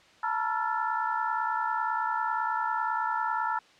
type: tone cluster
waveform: sine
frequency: 884 / 954 / 1341 / 1399 / 1747 Hz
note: A5 / A#5 / E6 / F6 / A6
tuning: +8 / +40 / +29 / +3 / -13 cents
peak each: -31 / -32 / -32 / -35 / -39 dBFS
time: 0.23-3.59 s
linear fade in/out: 5 ms
effects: white hiss -57 dBFS RMS until 3.79 s + low-pass 4000 Hz 12 dB/octave